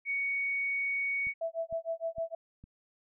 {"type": "tone", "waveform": "sine", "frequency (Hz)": 2233, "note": "C#7", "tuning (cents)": 12, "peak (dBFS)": -29, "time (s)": [0.05, 1.34], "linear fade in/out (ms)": 50}
{"type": "click train", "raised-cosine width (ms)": 5, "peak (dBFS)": -38, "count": 4, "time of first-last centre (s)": [1.27, 2.64], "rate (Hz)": 2.19}
{"type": "tone with tremolo", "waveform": "sine", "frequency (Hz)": 660, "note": "E5", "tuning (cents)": 2, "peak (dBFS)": -29, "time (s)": [1.41, 2.35], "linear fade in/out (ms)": 5, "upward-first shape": "sine", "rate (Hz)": 6.5, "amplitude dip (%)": 100}
{"effects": []}